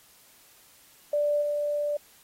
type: tone with level steps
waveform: sine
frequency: 587.3 Hz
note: D5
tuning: in tune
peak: -22 / -25 dBFS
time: 1.13-1.97 s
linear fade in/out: 5 ms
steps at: 1.41 s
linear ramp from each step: 20 ms
effects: white hiss -57 dBFS RMS until 2.23 s + AAC 48 kbps